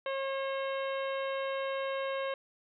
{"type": "harmonic tone with a mistuned harmonic", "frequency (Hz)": 541, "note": "C#5", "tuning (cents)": -42, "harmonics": [1, 2, 3, 4, 5, 6, 7], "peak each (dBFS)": [-33, -39, -43, -45, -47, -49, -50], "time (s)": [0.06, 2.34], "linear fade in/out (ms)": 2, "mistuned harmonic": 6, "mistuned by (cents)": -72, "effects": []}